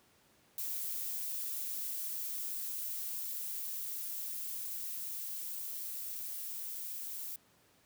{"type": "noise with level ramp", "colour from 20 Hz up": "violet", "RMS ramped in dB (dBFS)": [-38, -42], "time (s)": [0.58, 7.36], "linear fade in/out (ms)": 2, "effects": ["pink hiss -67 dBFS RMS until 7.85 s", "high-pass 100 Hz 12 dB/octave"]}